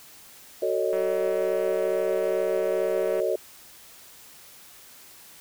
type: chord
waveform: sine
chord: D# half-diminished seventh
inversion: first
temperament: just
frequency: 373.4 / 448 / 560 / 622.3 Hz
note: F#4 / A4 / C#5 / D#5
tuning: +16 / +31 / +18 / 0 cents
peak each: -28 dBFS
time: 0.62-3.36 s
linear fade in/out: 5 ms
type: click train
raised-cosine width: 0.5 ms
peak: -25 dBFS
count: 430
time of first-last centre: 0.93-3.2 s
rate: 189 Hz
effects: white hiss -49 dBFS RMS until 5.4 s